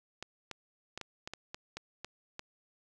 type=clicks; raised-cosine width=0.2 ms; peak=-23 dBFS; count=10; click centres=0.226 / 0.513 / 0.976 / 1.013 / 1.275 / 1.336 / 1.545 / 1.77 / 2.046 / 2.394 s; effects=none